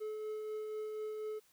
triangle tone with tremolo, 430 Hz, A4, 40 cents flat, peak -35 dBFS, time 0-1.4 s, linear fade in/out 20 ms, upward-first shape triangle, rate 4.1 Hz, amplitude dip 30%, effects white hiss -69 dBFS RMS until 1.52 s

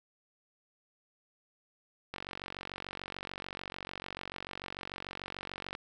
click train, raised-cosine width 0.3 ms, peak -23 dBFS, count 170, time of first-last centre 2.14-5.751 s, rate 46.8 Hz, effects none

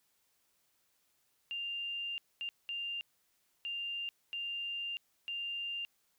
sine tone bursts at uneven times, 2794 Hz, F7, in tune, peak -36 dBFS, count 6, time 1.51-2.18 / 2.41-2.49 / 2.69-3.01 / 3.65-4.09 / 4.33-4.97 / 5.28-5.85 s, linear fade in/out 0 ms, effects white hiss -75 dBFS RMS until 6.18 s

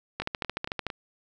two click trains, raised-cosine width 0.3 ms, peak -18 / -13 dBFS, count 4 / 10, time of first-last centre 0.22-0.902 / 0.2-0.867 s, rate 4.4 / 13.5 Hz, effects none

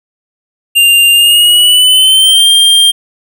square tone with pitch glide, 2794 to 3191 Hz, F7 to G7, 0 to +30 cents, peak -4 dBFS, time 0.75-2.92 s, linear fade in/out 20 ms, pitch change +230 cents, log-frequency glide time 1.12-2.49 s, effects none

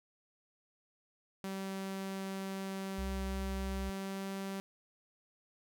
sawtooth tone with pitch glide, 193 to 194.45 Hz, G3 to G3, -27 to -14 cents, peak -34 dBFS, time 1.44-4.6 s, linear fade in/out 0 ms, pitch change +13 cents, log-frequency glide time 3.63-4.32 s
sine tone, 63.2 Hz, B1, 41 cents sharp, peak -37 dBFS, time 2.98-3.9 s, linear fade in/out 5 ms
effects none

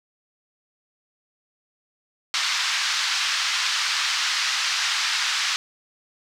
white band-pass noise, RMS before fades -24 dBFS, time 2.34-5.56 s, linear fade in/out 0 ms, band 1100 to 5400 Hz, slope 24 dB/octave, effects none

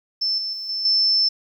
sine tone with level steps, 5300 Hz, E8, 9 cents sharp, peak -19 / -24 / -28 / -23 / -15 dBFS, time 0.21-1.29 s, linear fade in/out 10 ms, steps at 0.38 / 0.53 / 0.69 / 0.85 s, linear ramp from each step 2 ms, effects 9-bit

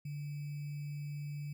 sine tone with sample-and-hold, 145.9 Hz, D3, 11 cents flat, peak -38 dBFS, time 0.05-1.53 s, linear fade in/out 5 ms, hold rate 2450 Hz, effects none

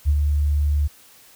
sine tone with ADSR envelope, 73.3 Hz, D2, 3 cents flat, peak -12 dBFS, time 0.05-0.88 s, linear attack 37 ms, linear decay 56 ms, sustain -4 dB, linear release 18 ms, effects tanh soft clip ceiling -8 dBFS + white hiss -50 dBFS RMS until 1.35 s

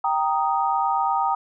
sine chord, Eb major, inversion first, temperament equal, 784 / 932.3 / 1244.5 Hz, G5 / Bb5 / Eb6, 0 / 0 / 0 cents, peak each -23 / -23 / -25 dBFS, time 0.04-1.35 s, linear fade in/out 5 ms, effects none

